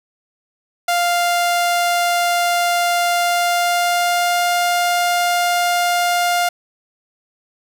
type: tone with pitch glide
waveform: sawtooth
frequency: 698.5 to 703.4 Hz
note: F5 to F5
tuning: 0 to +12 cents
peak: -11 dBFS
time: 0.88-6.49 s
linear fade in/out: 5 ms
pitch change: +12 cents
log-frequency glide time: 3.16-4.47 s
effects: none